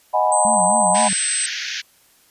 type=chord; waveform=sine; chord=G# minor seventh; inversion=second; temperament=equal; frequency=622.3 / 740 / 830.6 / 987.8 Hz; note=D#5 / F#5 / G#5 / B5; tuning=0 / 0 / 0 / 0 cents; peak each=-20 dBFS; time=0.13-1.09 s; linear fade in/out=20 ms
type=tone; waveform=sine; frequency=8170 Hz; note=C9; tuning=42 cents flat; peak=-19 dBFS; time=0.32-1.46 s; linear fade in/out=2 ms
type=tone with vibrato; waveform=sine; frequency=200.6 Hz; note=G3; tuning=40 cents sharp; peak=-24 dBFS; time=0.45-1.13 s; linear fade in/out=0 ms; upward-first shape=sine; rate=3.9 Hz; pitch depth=200 cents each way
type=band-pass noise; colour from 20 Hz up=pink; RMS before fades=-27 dBFS; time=0.94-1.82 s; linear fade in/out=20 ms; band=1500 to 6400 Hz; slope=96 dB/octave
effects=white hiss -55 dBFS RMS until 2.3 s + resampled to 32000 Hz